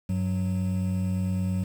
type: tone pair together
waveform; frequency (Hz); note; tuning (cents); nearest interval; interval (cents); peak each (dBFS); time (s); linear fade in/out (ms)
triangle; 96.04 / 185; G2 / F#3; -35 / 0; major seventh; 1135; -25; 0.09-1.64; 5
effects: 8-bit